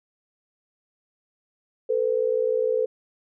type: tone pair together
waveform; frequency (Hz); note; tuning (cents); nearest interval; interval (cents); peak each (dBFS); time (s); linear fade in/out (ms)
sine; 443.4 / 503.2; A4 / B4; +13 / +32; major second; 219; -23; 1.89-2.86; 10
effects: none